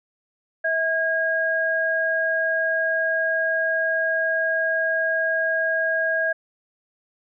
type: tone pair together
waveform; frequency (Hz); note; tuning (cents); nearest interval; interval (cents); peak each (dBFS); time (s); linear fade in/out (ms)
sine; 647 / 1632.4; E5 / G#6; -32 / -30; octave + major third; 1602; -24 / -21; 0.64-6.33; 10
effects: none